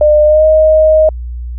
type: tone with pitch glide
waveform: sine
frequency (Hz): 602 to 625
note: D5 to D#5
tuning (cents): +43 to +8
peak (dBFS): -4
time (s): 0.01-1.09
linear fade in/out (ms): 2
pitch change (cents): +65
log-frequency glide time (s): 0.24-0.45
effects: added 60 Hz sine -19 dBFS peak until 1.58 s